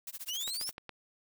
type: noise with tremolo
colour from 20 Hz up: blue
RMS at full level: -40 dBFS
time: 0.07-0.73 s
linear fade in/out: 2 ms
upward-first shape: sine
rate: 15 Hz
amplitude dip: 100%
type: exponential sweep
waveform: 30% pulse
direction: up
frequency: 2761 to 5660 Hz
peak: -32 dBFS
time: 0.28-0.7 s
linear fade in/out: 10 ms
type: clicks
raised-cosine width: 0.3 ms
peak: -26 dBFS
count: 5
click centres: 0.478 / 0.613 / 0.692 / 0.781 / 0.893 s
effects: none